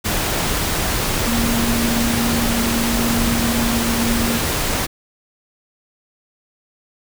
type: tone in noise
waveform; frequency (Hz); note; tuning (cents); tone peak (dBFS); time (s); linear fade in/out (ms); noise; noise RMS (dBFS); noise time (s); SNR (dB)
sine; 233.1; A#3; 0; -19; 1.26-4.39; 20; pink; -20; 0.04-4.87; -2
effects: none